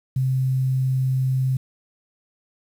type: tone with quantisation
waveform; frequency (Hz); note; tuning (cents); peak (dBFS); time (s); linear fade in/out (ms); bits
sine; 130.81; C3; 0; -18; 0.16-1.57; 5; 8
effects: none